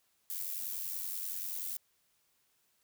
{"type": "noise with amplitude modulation", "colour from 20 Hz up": "violet", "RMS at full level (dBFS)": -36, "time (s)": [0.3, 1.77], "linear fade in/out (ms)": 0, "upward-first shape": "sine", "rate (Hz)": 90.4, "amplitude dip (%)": 60, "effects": ["white hiss -74 dBFS RMS until 2.83 s"]}